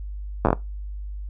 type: slowing click train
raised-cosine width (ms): 1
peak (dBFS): -4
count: 6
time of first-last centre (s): 0.45-0.53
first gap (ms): 9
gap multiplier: 1.29
effects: noise-tail reverb RT60 0.2 s tail -19 dB re dry + added 50 Hz sine -30 dBFS peak until 1.29 s